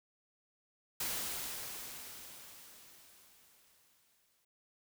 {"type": "noise with exponential decay", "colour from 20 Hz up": "white", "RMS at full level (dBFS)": -36, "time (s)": [1, 4.45], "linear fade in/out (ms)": 5, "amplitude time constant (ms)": 750, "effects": []}